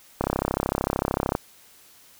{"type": "click train", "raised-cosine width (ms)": 1, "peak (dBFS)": -8, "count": 39, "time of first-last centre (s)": [0.21, 1.351], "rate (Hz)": 33.3, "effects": ["white hiss -53 dBFS RMS until 2.19 s"]}